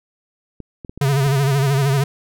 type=clicks; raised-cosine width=3 ms; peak=-20 dBFS; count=5; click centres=0.603 / 0.848 / 0.895 / 0.976 / 1.265 s
type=tone with vibrato; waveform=square; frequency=138 Hz; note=C#3; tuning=7 cents flat; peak=-15 dBFS; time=1.01-2.04 s; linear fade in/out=5 ms; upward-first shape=sine; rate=13 Hz; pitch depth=75 cents each way
effects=none